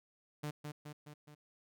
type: tone with echo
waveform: sawtooth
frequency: 148.9 Hz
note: D3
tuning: 24 cents sharp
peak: -34 dBFS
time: 0.43-0.51 s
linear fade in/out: 10 ms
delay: 210 ms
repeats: 4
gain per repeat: -4 dB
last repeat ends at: 1.35 s
effects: none